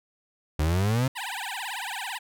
35% pulse exponential sweep, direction up, 73.1 to 135.5 Hz, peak -20 dBFS, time 0.59-1.08 s, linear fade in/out 5 ms
15% pulse tone with vibrato, 870 Hz, A5, 20 cents flat, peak -25 dBFS, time 1.15-2.19 s, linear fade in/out 20 ms, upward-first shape triangle, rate 18 Hz, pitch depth 290 cents each way
effects none

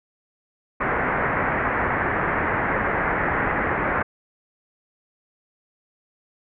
white low-pass noise, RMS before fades -23 dBFS, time 0.8-4.03 s, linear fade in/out 10 ms, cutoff 2000 Hz, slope 48 dB/octave, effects none

